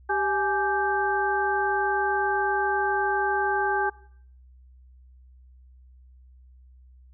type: harmonic tone with a mistuned harmonic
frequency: 392 Hz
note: G4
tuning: in tune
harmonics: 1 / 2 / 3 / 4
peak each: -28 / -25 / -34 / -27 dBFS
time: 0.09-3.9 s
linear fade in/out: 10 ms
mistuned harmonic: 2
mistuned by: +110 cents
effects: noise-tail reverb RT60 0.6 s tail -21 dB re dry + added 63 Hz sine -49 dBFS peak until 7.13 s